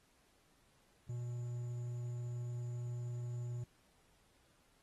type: tone with quantisation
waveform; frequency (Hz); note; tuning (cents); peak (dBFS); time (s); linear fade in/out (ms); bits
triangle; 121; B2; -35; -37; 1.09-3.64; 5; 11
effects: pink hiss -72 dBFS RMS until 4.82 s + AAC 32 kbps